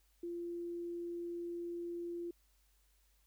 sine tone, 344.6 Hz, F4, 23 cents flat, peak -39 dBFS, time 0.23-2.31 s, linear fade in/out 5 ms, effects added 50 Hz sine -70 dBFS peak until 3.26 s + white hiss -75 dBFS RMS until 3.26 s

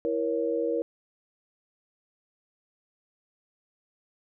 sine chord, A# diminished, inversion second, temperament equal with one note detuned, 329.6 / 474.3 / 554.4 Hz, E4 / A#4 / C#5, 0 / +30 / 0 cents, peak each -31 / -27 / -31 dBFS, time 0.05-0.82 s, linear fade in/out 0 ms, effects none

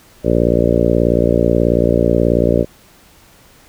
harmonic tone, 58.4 Hz, A#1, 4 cents sharp, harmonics 1 / 2 / 3 / 4 / 5 / 6 / 7 / 8 / 9 / 10, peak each -20 / -20 / -20 / -20 / -20 / -20 / -20 / -20 / -20 / -20 dBFS, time 0.23-2.66 s, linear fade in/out 50 ms, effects pink hiss -47 dBFS RMS until 3.68 s

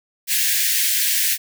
white high-pass noise, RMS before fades -19 dBFS, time 0.27-1.38 s, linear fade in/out 50 ms, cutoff 1600 Hz, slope 96 dB/octave, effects none

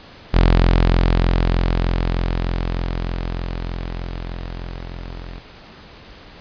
sawtooth tone with level ramp, 43.26 Hz, F1, 16 cents flat, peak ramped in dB -6 to -27 dBFS, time 0.33-5.4 s, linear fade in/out 20 ms, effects pink hiss -42 dBFS RMS until 6.4 s + resampled to 11025 Hz

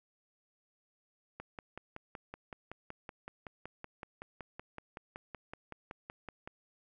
click train, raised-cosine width 0.5 ms, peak -28 dBFS, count 28, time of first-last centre 1.4-6.475 s, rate 5.32 Hz, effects none

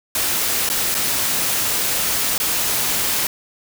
white noise with dropouts, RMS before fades -20 dBFS, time 0.15-3.27 s, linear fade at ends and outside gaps 2 ms, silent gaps 0.691-0.699 / 0.944-0.949 / 2.38-2.4 s, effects none

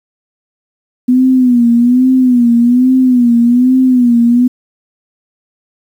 sine tone with vibrato, 246.9 Hz, B3, in tune, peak -5 dBFS, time 1.08-4.48 s, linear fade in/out 10 ms, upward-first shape sine, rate 1.2 Hz, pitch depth 88 cents each way, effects 7-bit

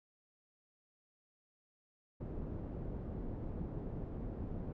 pink low-pass noise, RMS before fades -42 dBFS, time 2.2-4.73 s, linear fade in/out 10 ms, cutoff 400 Hz, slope 12 dB/octave, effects none

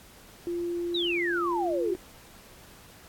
sine tone, 346 Hz, F4, 16 cents flat, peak -28 dBFS, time 0.47-1.95 s, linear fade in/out 0 ms
sine exponential sweep, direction down, 4000 to 349.2 Hz, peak -27 dBFS, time 0.94-1.96 s, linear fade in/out 10 ms
effects pink hiss -52 dBFS RMS until 3.08 s + AAC 64 kbps

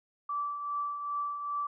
sine tone with tremolo, 1161 Hz, D6, 20 cents flat, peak -29 dBFS, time 0.29-1.67 s, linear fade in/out 5 ms, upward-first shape triangle, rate 2.5 Hz, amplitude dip 55%, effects none

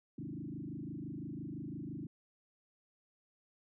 sine tone with frequency modulation, 222 Hz, A3, 16 cents sharp, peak -40 dBFS, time 0.18-2.07 s, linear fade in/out 5 ms, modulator 25.9 Hz, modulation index 3.8, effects none

